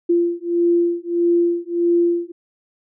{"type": "beating tone pair", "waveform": "sine", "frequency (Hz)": [343.5, 345.1], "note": ["F4", "F4"], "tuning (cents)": [-29, -21], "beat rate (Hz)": 1.6, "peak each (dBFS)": -18, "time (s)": [0.09, 2.32], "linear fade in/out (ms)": 10, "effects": []}